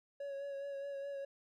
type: tone with vibrato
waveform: triangle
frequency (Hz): 558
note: C#5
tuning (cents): +11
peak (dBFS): -38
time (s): 0.2-1.25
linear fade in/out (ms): 5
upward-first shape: sine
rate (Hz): 4.8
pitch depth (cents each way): 24
effects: none